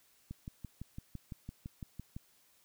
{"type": "click train", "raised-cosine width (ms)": 5, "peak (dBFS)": -30, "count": 12, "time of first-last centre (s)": [0.31, 2.165], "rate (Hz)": 5.93, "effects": ["white hiss -68 dBFS RMS until 2.64 s"]}